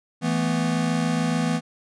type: chord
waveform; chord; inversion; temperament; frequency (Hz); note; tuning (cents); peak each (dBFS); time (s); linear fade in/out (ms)
square; E suspended fourth; none; equal; 164.81 / 220 / 246.9; E3 / A3 / B3; 0 / 0 / 0; -25 / -28 / -26; 0.21-1.61; 50
effects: resampled to 22050 Hz